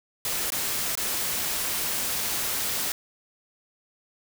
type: noise with dropouts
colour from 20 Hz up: white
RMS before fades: -28 dBFS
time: 0.25-2.92 s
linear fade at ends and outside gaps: 1 ms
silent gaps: 0.503-0.521 / 0.953-0.974 s
effects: none